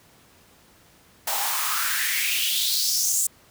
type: noise with high-pass filter sweep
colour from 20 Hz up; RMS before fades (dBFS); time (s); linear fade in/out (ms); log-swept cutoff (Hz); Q
white; -24; 1.27-3.27; 5; 700 to 7900; 4.1
effects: pink hiss -55 dBFS RMS until 3.5 s + high-pass 60 Hz 12 dB/octave